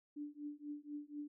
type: tone with tremolo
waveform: sine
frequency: 293.7 Hz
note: D4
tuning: in tune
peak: -40 dBFS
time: 0.16-1.28 s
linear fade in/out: 10 ms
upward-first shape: triangle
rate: 4.1 Hz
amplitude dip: 100%
effects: none